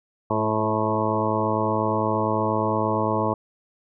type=harmonic tone with a mistuned harmonic; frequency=108.6 Hz; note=A2; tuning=22 cents flat; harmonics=1 / 2 / 3 / 4 / 5 / 6 / 8 / 9 / 10; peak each=-29 / -29 / -29 / -29 / -29 / -29 / -29 / -29 / -29 dBFS; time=0.3-3.34 s; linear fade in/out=5 ms; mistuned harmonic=3; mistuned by=+21 cents; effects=none